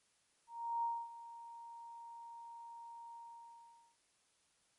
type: tone with ADSR envelope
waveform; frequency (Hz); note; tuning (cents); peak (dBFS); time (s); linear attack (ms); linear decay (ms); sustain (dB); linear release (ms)
sine; 932; A#5; -1; -33; 0.47-3.97; 360; 250; -16; 820
effects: white hiss -75 dBFS RMS until 4.78 s + MP3 48 kbps